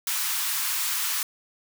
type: high-pass noise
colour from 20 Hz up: white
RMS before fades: -27 dBFS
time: 0.07-1.23 s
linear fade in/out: 2 ms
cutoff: 910 Hz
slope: 48 dB/octave
effects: none